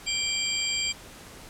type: tone cluster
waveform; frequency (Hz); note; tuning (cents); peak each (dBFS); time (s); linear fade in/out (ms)
sine; 2346 / 3175 / 4744 / 7460; D7 / G7 / D8 / A#8; -2 / +21 / +17 / 0; -31; 0.06-0.93; 20
effects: pink hiss -46 dBFS RMS until 1.49 s + low-pass 12000 Hz 12 dB/octave